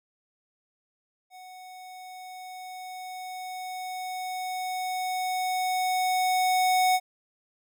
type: tone with level ramp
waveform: square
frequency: 740 Hz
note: F#5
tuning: in tune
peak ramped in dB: -45 to -20 dBFS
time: 1.3-7 s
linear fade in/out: 50 ms
effects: none